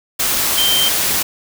sine tone in noise, 3136 Hz, G7, in tune, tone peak -14 dBFS, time 0.57-0.89 s, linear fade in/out 10 ms, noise white, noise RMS -17 dBFS, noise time 0.19-1.23 s, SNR 0 dB, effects none

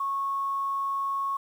sine tone with quantisation, 1100 Hz, C#6, 14 cents flat, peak -26 dBFS, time 0-1.37 s, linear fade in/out 5 ms, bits 9, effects none

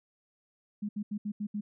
sine tone bursts at uneven times, 207.7 Hz, G#3, in tune, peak -31 dBFS, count 6, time 0.82-0.89 / 0.96-1.03 / 1.11-1.18 / 1.25-1.32 / 1.4-1.47 / 1.54-1.61 s, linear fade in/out 10 ms, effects none

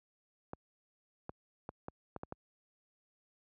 clicks, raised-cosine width 1 ms, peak -27 dBFS, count 7, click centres 0.534 / 1.294 / 1.691 / 1.884 / 2.163 / 2.234 / 2.324 s, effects high-pass 60 Hz 12 dB/octave

